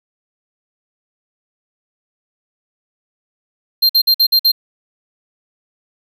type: tone bursts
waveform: square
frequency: 4180 Hz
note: C8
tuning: 2 cents flat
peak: -9 dBFS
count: 6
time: 3.82-4.519 s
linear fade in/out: 10 ms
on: 74 ms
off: 51 ms
effects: 8-bit